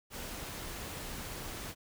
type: noise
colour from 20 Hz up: pink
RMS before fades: -42 dBFS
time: 0.1-1.75 s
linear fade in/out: 50 ms
effects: none